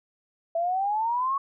sine exponential sweep, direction up, 659.3 to 1119 Hz, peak -23 dBFS, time 0.55-1.38 s, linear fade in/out 5 ms, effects none

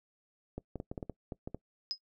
clicks, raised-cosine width 2 ms, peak -25 dBFS, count 10, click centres 0.58 / 0.757 / 0.801 / 0.915 / 0.978 / 1.028 / 1.097 / 1.322 / 1.475 / 1.546 s
sine tone with exponential decay, 5060 Hz, D#8, 28 cents sharp, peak -27 dBFS, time 1.91-1.98 s, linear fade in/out 0 ms, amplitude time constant 15 ms
effects noise-tail reverb RT60 0.1 s tail -22 dB re dry

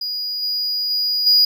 triangle tone with level steps, 4898 Hz, D#8, 28 cents flat, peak -21 / -18 / -16 / -9 dBFS, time 0.01-1.45 s, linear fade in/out 5 ms, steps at 0.42 / 0.9 / 1.26 s, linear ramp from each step 10 ms, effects none

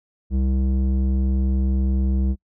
square tone with low-pass filter, 65.41 Hz, C2, in tune, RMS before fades -20 dBFS, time 0.3-2.36 s, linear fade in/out 50 ms, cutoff 250 Hz, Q 1.2, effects noise-tail reverb RT60 0.1 s tail -26 dB re dry

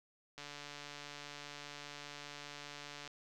click train, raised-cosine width 0.2 ms, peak -30 dBFS, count 392, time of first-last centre 0.38-3.077 s, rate 145 Hz, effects none

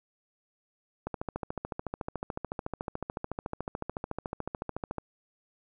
click train, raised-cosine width 1 ms, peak -19 dBFS, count 55, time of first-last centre 1.07-4.983 s, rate 13.8 Hz, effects none

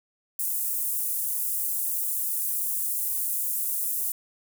pink high-pass noise, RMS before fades -28 dBFS, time 0.39-4.12 s, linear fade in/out 2 ms, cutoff 10000 Hz, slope 24 dB/octave, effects none

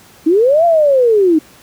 sine linear two-way sweep, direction up then down, 299.3 to 695 to 299.3 Hz, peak -7 dBFS, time 0.26-1.39 s, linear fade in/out 10 ms, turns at 0.65 s, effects pink hiss -43 dBFS RMS until 1.62 s + high-pass 80 Hz 12 dB/octave

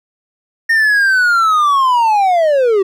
triangle linear sweep, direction down, 1840 to 371.7 Hz, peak -7 dBFS, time 0.69-2.83 s, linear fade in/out 10 ms, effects none

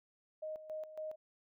sine tone with tremolo, 622.3 Hz, D#5, in tune, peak -39 dBFS, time 0.42-1.16 s, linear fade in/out 10 ms, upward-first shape square, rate 3.6 Hz, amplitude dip 70%, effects none

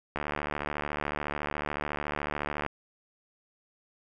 click train, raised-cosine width 0.5 ms, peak -16 dBFS, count 186, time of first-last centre 0.16-2.663 s, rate 73.9 Hz, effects none

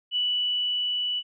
sine tone with level ramp, 2960 Hz, F#7, in tune, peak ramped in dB -22 to -25 dBFS, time 0.11-1.23 s, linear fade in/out 50 ms, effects none

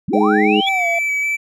sine linear sweep, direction up, 125.8 to 3500 Hz, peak -18 dBFS, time 0.08-0.69 s, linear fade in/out 5 ms
triangle tone with pitch glide, 778 to 681.2 Hz, G5 to F5, -13 to -43 cents, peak -17 dBFS, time 0.13-0.99 s, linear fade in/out 5 ms, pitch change -230 cents, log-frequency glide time 0.71-0.87 s
harmonic tone, 104.8 Hz, G#2, 16 cents sharp, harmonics 2 / 3 / 4, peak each -17 / -17 / -17 dBFS, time 0.13-0.61 s, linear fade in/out 10 ms
triangle tone with vibrato, 2300 Hz, D7, 37 cents flat, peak -15 dBFS, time 0.66-1.37 s, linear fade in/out 20 ms, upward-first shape square, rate 3.5 Hz, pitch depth 12 cents each way
effects none

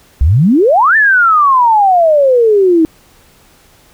sine exponential two-way sweep, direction up then down, 61.8 to 1800 to 312.6 Hz, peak -5 dBFS, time 0.21-2.85 s, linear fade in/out 0 ms, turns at 0.96 s, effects pink hiss -46 dBFS RMS until 3.93 s

